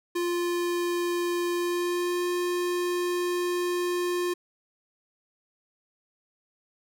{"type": "tone with pitch glide", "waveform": "square", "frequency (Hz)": [349.2, 354.3], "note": ["F4", "F4"], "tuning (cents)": [0, 25], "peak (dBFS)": -26, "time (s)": [0.15, 4.34], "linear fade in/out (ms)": 10, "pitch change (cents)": 25, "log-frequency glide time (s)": [1.54, 2.28], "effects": []}